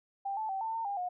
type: tone with pitch steps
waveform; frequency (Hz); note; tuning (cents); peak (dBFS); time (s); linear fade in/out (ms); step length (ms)
sine; 790 / 873 / 772 / 893 / 907 / 804 / 721; G5 / A5 / G5 / A5 / A#5 / G5 / F#5; +13 / -14 / -27 / +25 / -48 / +44 / -45; -32; 0.25-1.09; 10; 120
effects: none